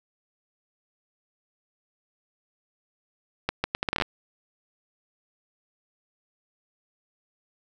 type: accelerating click train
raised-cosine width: 0.3 ms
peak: -8 dBFS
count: 11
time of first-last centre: 3.49-4.022 s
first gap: 150 ms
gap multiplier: 0.73
effects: none